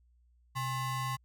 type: ring-modulated tone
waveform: square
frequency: 470 Hz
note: A#4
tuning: 14 cents sharp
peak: -30 dBFS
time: 0.55-1.17 s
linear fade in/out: 20 ms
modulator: 598 Hz
effects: added 60 Hz sine -63 dBFS peak until 1.24 s